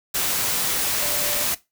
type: tone in noise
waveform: sine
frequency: 587.3 Hz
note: D5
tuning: in tune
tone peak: -33 dBFS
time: 1.01-1.44 s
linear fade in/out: 10 ms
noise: white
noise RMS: -23 dBFS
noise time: 0.14-1.55 s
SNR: -13 dB
effects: noise-tail reverb RT60 0.2 s tail -17 dB re dry